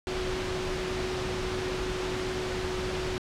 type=tone in noise; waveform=sine; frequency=370 Hz; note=F#4; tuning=in tune; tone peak=-32 dBFS; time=0.07-3.18 s; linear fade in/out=0 ms; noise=pink; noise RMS=-33 dBFS; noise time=0.07-3.18 s; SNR=-2 dB; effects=low-pass 5000 Hz 12 dB/octave